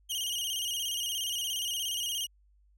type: tone with vibrato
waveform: sawtooth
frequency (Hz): 3020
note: F#7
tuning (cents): +35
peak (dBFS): -28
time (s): 0.09-2.27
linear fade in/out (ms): 20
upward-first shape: square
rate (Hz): 17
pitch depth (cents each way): 76
effects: added 50 Hz sine -61 dBFS peak until 2.77 s